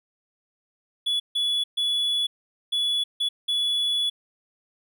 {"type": "tone bursts at uneven times", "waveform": "triangle", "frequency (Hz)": 3412, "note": "G#7", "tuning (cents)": 46, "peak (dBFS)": -20, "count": 6, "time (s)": [[1.06, 1.2], [1.35, 1.64], [1.77, 2.27], [2.72, 3.04], [3.2, 3.29], [3.48, 4.1]], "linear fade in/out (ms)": 10, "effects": []}